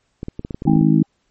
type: clicks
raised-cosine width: 3 ms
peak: -14 dBFS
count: 12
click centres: 0.231 / 0.284 / 0.394 / 0.449 / 0.508 / 0.545 / 0.621 / 0.654 / 0.698 / 0.733 / 0.763 / 0.814 s
type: harmonic tone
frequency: 53 Hz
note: G#1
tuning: 36 cents sharp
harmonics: 3 / 4 / 5 / 6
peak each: -15 / -16 / -17 / -18 dBFS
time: 0.66-1.03 s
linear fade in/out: 5 ms
type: tone with exponential decay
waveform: sine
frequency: 799 Hz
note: G5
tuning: 33 cents sharp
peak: -22 dBFS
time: 0.67-1.06 s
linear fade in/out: 5 ms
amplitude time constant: 84 ms
effects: pink hiss -67 dBFS RMS until 1.3 s + MP3 32 kbps